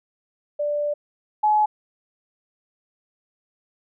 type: tone pair in turn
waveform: sine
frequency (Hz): 588 / 849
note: D5 / G#5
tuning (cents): +2 / +38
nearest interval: tritone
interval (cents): 636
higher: second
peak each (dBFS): -21 / -15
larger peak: second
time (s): 0.59-0.94 / 1.43-1.66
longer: first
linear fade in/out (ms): 10
effects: none